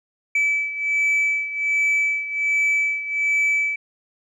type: beating tone pair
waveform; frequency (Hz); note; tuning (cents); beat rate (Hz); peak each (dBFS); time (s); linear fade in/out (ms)
sine; 2304 / 2305.3; D7 / D7; -34 / -33; 1.3; -18 / -22; 0.35-3.76; 5
effects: tanh soft clip ceiling -15 dBFS

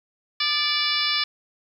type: harmonic tone with a mistuned harmonic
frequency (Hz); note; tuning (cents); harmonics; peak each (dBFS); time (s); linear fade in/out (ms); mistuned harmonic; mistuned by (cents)
582; D5; -16; 2 / 3 / 4 / 5 / 6 / 7 / 8 / 9; -31 / -32 / -28 / -30 / -27 / -29 / -29 / -28; 0.4-1.24; 5; 2; +50
effects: 9-bit

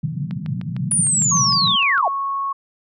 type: band-pass noise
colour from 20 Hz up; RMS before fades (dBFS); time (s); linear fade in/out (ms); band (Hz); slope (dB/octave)
white; -25; 0.03-1.76; 10; 120 to 190; 48
type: click train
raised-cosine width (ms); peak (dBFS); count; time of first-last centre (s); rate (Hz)
0.3; -21; 12; 0.31-1.979; 6.59
type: linear sweep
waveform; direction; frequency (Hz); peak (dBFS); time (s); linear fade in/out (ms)
sine; down; 9840 to 625; -15; 0.91-2.08; 2
type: tone with pitch glide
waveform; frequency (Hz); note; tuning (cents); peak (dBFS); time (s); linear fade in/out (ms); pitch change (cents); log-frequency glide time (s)
sine; 1108.7 to 1101.7; C#6 to C#6; 0 to -11; -20; 1.31-2.53; 10; -11; 1.88-2.08
effects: none

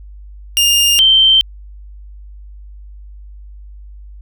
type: tone pair in turn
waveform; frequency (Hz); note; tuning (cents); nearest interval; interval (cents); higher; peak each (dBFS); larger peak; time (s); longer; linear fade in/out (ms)
sawtooth / sine; 2816 / 3121; F7 / G7; +14 / -8; major second; 178; second; -6; neither; 0.57-0.99 / 0.99-1.41; neither; 0
effects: added 50 Hz sine -32 dBFS peak until 4.21 s

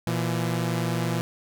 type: tone pair together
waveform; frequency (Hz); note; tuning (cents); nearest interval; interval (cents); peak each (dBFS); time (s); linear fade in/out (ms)
sawtooth; 118.94 / 168.2; A#2 / E3; +35 / +35; tritone; 600; -23; 0.07-1.21; 0
effects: none

